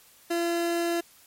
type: tone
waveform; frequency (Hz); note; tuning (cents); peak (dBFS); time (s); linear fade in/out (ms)
30% pulse; 340.7; F4; -43; -22; 0.3-1.01; 10
effects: white hiss -56 dBFS RMS until 1.26 s + MP3 64 kbps

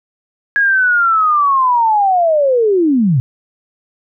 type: linear sweep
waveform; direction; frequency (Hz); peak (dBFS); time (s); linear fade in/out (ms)
sine; down; 1661.2 to 116.8; -9; 0.56-3.2; 0
effects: none

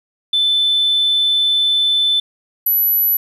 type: tone pair in turn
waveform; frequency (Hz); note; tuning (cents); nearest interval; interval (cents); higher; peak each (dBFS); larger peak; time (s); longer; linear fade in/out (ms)
sine; 3520 / 11888; A7 / F#9; 0 / +7; octave + major sixth; 2107; second; -11; neither; 0.33-2.2 / 2.66-3.17; first; 5
effects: tanh soft clip ceiling -8 dBFS + 8-bit

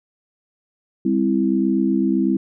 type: chord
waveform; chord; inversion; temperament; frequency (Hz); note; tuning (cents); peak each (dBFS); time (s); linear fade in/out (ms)
sine; C major; second; equal with one note detuned; 200.1 / 261.6 / 329.6; G3 / C4 / E4; +36 / 0 / 0; -20; 1.05-2.37; 5
effects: none

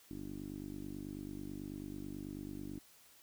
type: tone with low-pass filter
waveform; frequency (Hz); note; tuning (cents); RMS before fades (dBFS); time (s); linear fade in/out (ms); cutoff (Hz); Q
10% pulse; 49.16; G1; +6; -45; 0.11-2.79; 0; 310; 4.6
effects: white hiss -63 dBFS RMS until 3.22 s

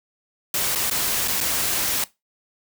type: noise with dropouts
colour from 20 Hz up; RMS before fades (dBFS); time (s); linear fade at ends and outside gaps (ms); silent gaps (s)
white; -23; 0.54-2.04; 2; 0.751-0.757 / 0.899-0.911 / 1.277-1.281 / 1.405-1.41
effects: noise-tail reverb RT60 0.2 s tail -19 dB re dry

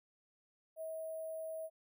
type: tone with sample-and-hold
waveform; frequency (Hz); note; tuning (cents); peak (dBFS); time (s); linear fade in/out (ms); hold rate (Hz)
sine; 640; D#5; +49; -40; 0.76-1.7; 50; 11025
effects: none

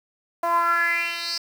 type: tone with band-pass filter sweep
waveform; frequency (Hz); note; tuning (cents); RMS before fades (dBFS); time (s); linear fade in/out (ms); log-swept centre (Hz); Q
10% pulse; 340; F4; -46; -23; 0.43-1.38; 5; 790 to 5100; 5.6
effects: 7-bit

